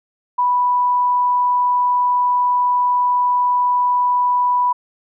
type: tone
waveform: sine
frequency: 986 Hz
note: B5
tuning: 3 cents flat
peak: -13 dBFS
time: 0.38-4.73 s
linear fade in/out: 10 ms
effects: none